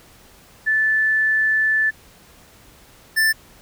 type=tone pair in turn; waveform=sine / square; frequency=1751 / 1766.2 Hz; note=A6 / A6; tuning=-9 / +6 cents; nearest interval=unison; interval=15 cents; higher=second; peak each=-15 dBFS; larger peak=neither; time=0.66-1.91 / 3.16-3.33 s; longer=first; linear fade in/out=20 ms; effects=pink hiss -49 dBFS RMS until 3.61 s